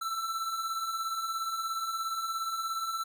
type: beating tone pair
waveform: square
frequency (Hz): 1318.5 / 1335.5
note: E6 / E6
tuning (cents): 0 / +22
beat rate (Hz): 17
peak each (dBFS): -40 / -33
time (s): 0.01-3.04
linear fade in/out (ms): 10
effects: none